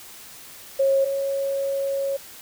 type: tone pair in turn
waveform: sine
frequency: 544 / 550.6 Hz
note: C#5 / C#5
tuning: -33 / -12 cents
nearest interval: unison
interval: 21 cents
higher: second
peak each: -16 / -22 dBFS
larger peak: first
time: 0.79-1.05 / 1.05-2.17 s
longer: second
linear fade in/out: 10 ms
effects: white hiss -43 dBFS RMS until 2.41 s